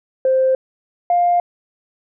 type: tone pair in turn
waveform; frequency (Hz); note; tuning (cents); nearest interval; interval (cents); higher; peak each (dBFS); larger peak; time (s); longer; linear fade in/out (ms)
sine; 523.3 / 702.5; C5 / F5; 0 / +10; perfect fourth; 510; second; -11; neither; 0.25-0.55 / 1.1-1.4; neither; 2
effects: tanh soft clip ceiling -7 dBFS